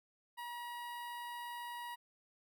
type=tone with notch filter; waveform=sawtooth; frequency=958 Hz; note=A#5; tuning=47 cents sharp; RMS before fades=-45 dBFS; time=0.37-1.96 s; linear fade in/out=20 ms; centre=6400 Hz; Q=0.81; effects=none